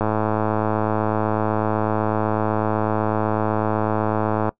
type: click train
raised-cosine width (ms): 1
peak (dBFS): -7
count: 485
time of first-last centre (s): 0.01-4.491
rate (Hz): 108
effects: noise-tail reverb RT60 0.1 s tail -21 dB re dry